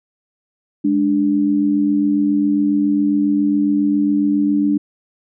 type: tone pair together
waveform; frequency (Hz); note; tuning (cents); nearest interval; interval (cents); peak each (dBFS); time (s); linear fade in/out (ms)
sine; 206.4 / 293.7; G#3 / D4; -10 / 0; tritone; 610; -19 / -14; 0.84-4.78; 10
effects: none